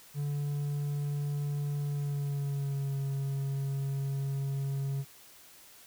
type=tone with pitch glide; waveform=triangle; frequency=144.5 to 137.5 Hz; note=D3 to C#3; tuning=-28 to -14 cents; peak=-28 dBFS; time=0.14-5.05 s; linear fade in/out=50 ms; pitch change=-86 cents; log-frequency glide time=1.86-3 s; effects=white hiss -55 dBFS RMS until 5.86 s